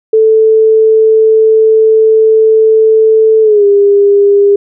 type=tone with pitch glide; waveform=sine; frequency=440 to 403.5 Hz; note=A4 to G#4; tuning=0 to -50 cents; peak=-3 dBFS; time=0.13-4.56 s; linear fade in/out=5 ms; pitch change=-150 cents; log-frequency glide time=3.42-3.65 s; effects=none